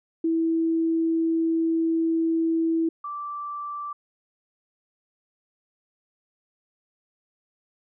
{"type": "tone pair in turn", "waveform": "sine", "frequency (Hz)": [327.4, 1169.1], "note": ["E4", "D6"], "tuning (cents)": [-12, -8], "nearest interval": "octave + minor seventh", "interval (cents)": 2204, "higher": "second", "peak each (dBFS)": [-20, -30], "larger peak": "first", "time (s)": [[0.24, 2.89], [3.04, 3.93]], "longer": "first", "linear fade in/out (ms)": 5, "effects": []}